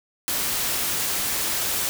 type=noise; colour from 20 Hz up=white; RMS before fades=-25 dBFS; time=0.28-1.89 s; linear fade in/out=0 ms; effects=none